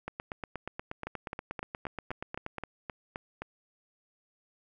two click trains, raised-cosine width 0.5 ms, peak -21 / -21 dBFS, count 10 / 22, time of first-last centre 1.07-3.42 / 0.08-2.583 s, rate 3.83 / 8.39 Hz, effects none

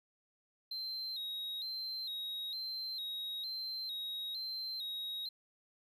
triangle tone with vibrato, 3951 Hz, B7, in tune, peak -37 dBFS, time 0.71-5.29 s, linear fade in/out 5 ms, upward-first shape square, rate 1.1 Hz, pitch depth 71 cents each way, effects none

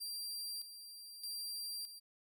sawtooth tone with tremolo, 4728 Hz, D8, 11 cents sharp, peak -38 dBFS, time 0-2 s, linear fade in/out 20 ms, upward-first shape square, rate 0.81 Hz, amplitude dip 65%, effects none

